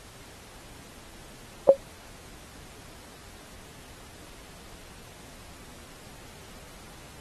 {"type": "tone with exponential decay", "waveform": "sine", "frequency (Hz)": 547, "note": "C#5", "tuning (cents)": -23, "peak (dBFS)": -4, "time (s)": [1.69, 1.77], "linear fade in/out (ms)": 1, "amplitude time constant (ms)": 17, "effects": ["pink hiss -49 dBFS RMS until 7.2 s", "AAC 32 kbps"]}